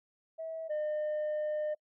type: tone pair in turn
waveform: sine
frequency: 647 / 606.3 Hz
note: E5 / D#5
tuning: -32 / -45 cents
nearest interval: minor second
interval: 113 cents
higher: first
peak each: -36 / -28 dBFS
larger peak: second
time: 0.38-0.69 / 0.69-1.75 s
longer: second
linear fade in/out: 20 ms
effects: noise-tail reverb RT60 0.1 s tail -26 dB re dry + tanh soft clip ceiling -30 dBFS